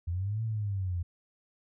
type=linear two-way sweep; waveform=sine; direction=up then down; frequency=82.41 to 113.7 to 84.8 Hz; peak=-29 dBFS; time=0.07-1.03 s; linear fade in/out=10 ms; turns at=0.43 s; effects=none